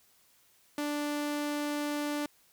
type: tone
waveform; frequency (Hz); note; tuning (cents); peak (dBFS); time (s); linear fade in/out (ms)
sawtooth; 293.7; D4; 0; -27; 0.78-2.26; 2
effects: white hiss -65 dBFS RMS until 2.52 s